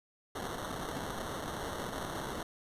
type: noise with sample-and-hold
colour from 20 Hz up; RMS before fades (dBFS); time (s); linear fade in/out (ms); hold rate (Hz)
blue; -39; 0.35-2.43; 5; 2450
effects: resampled to 32000 Hz